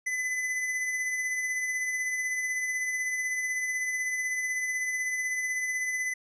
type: tone with tremolo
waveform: square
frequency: 2012 Hz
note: B6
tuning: 32 cents sharp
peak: -27 dBFS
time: 0.06-6.14 s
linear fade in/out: 10 ms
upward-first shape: triangle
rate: 16 Hz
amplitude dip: 40%
effects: resampled to 22050 Hz

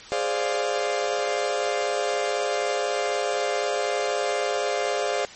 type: chord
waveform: 40% pulse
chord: D half-diminished seventh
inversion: second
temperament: equal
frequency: 415.3 / 523.3 / 587.3 / 698.5 Hz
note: Ab4 / C5 / D5 / F5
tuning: 0 / 0 / 0 / 0 cents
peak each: -28 dBFS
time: 0.12-5.25 s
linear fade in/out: 0 ms
effects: white hiss -43 dBFS RMS until 5.35 s + MP3 32 kbps

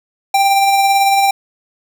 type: tone with tremolo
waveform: square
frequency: 788 Hz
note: G5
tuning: 9 cents sharp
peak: -9 dBFS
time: 0.34-1.31 s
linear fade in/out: 5 ms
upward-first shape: sine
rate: 18 Hz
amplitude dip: 30%
effects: none

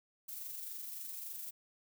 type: noise with amplitude modulation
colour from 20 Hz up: violet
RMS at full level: -43 dBFS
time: 0.28-1.51 s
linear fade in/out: 10 ms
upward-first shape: sine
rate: 23.5 Hz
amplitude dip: 35%
effects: none

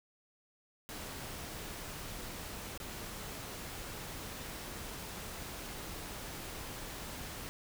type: noise with dropouts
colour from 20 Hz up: pink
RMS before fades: -44 dBFS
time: 0.89-7.49 s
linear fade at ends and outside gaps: 0 ms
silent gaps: 2.776-2.801 s
effects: none

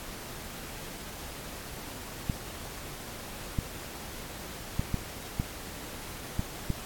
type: clicks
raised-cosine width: 5 ms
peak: -15 dBFS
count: 7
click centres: 2.298 / 3.588 / 4.795 / 4.943 / 5.399 / 6.394 / 6.703 s
effects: pink hiss -42 dBFS RMS until 6.85 s + AAC 64 kbps

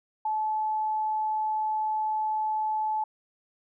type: tone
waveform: sine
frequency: 864 Hz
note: A5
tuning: 32 cents flat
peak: -25 dBFS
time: 0.25-3.04 s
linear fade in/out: 5 ms
effects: none

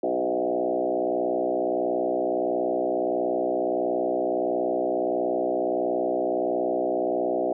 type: tone with frequency modulation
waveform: sine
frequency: 504 Hz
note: B4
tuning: 35 cents sharp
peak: -22 dBFS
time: 0.03-7.53 s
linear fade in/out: 5 ms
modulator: 61.5 Hz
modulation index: 3.4
effects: none

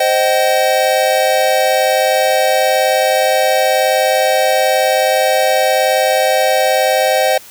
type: chord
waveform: square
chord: C minor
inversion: none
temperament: equal with one note detuned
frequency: 523.3 / 622.3 / 763.9 Hz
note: C5 / Eb5 / G5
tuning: 0 / 0 / -45 cents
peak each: -16 dBFS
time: 0-7.38 s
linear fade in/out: 5 ms
effects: white hiss -38 dBFS RMS until 7.5 s

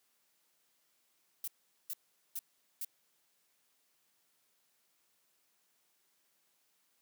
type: noise bursts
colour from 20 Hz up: violet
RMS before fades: -39 dBFS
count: 4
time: 1.44-2.848 s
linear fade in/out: 2 ms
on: 37 ms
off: 420 ms
effects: white hiss -75 dBFS RMS until 7.01 s + high-pass 150 Hz 12 dB/octave

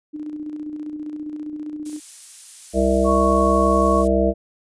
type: tone with tremolo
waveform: sine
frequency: 301.8 Hz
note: D4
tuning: 47 cents sharp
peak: -26 dBFS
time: 0.13-2 s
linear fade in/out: 20 ms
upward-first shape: square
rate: 15 Hz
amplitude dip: 40%
type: noise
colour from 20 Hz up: violet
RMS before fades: -34 dBFS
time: 1.85-4.08 s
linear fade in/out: 10 ms
type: harmonic tone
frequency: 66 Hz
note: C2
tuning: 16 cents sharp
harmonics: 1 / 3 / 5 / 7 / 9 / 10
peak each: -22 / -22 / -22 / -22 / -22 / -22 dBFS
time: 2.73-4.34 s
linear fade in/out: 50 ms
type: tone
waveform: sine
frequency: 1108.7 Hz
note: C#6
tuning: in tune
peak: -19 dBFS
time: 3.04-4.05 s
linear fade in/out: 50 ms
effects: resampled to 22050 Hz

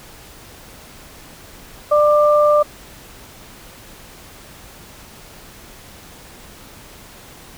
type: tone pair together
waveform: sine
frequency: 595 / 1186.6 Hz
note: D5 / D6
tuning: +22 / +18 cents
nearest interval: octave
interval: 1196 cents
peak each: -11 / -16 dBFS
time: 1.91-2.63 s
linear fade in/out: 10 ms
effects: pink hiss -41 dBFS RMS until 7.57 s

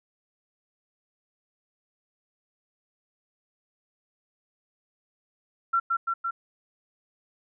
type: tone with echo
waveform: sine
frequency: 1360 Hz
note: F6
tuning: 46 cents flat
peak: -20 dBFS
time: 5.73-5.8 s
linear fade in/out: 10 ms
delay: 170 ms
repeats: 3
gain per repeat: -2 dB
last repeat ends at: 6.31 s
effects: none

